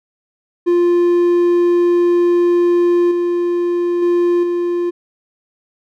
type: tone with level steps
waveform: triangle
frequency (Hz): 349.2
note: F4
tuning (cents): 0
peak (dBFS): -8 / -12 / -9 / -13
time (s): 0.66-4.91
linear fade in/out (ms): 20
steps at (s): 3.11 / 4.02 / 4.43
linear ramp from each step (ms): 5
effects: none